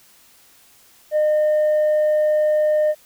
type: tone with tanh clipping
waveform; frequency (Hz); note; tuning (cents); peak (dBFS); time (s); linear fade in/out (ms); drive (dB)
sine; 609; D#5; -37; -15; 1.11-2.95; 50; 1
effects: white hiss -52 dBFS RMS until 3.05 s